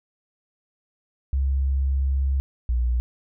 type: tone pair in turn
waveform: sine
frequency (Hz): 67.6 / 60.46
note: C#2 / B1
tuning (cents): -43 / -36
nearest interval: major second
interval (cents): 193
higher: first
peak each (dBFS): -19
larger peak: neither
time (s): 1.33-2.4 / 2.69-3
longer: first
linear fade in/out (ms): 0
effects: none